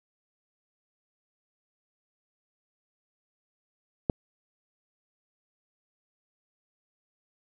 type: click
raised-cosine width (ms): 2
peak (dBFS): -10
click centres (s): 4.098
effects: none